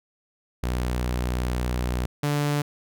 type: tone pair in turn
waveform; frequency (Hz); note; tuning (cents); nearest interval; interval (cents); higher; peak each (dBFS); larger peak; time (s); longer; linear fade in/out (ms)
sawtooth; 61.5 / 145.96; B1 / D3; -7 / -10; octave + minor third; 1497; second; -20 / -18; second; 0.63-2.06 / 2.23-2.62; first; 5
effects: none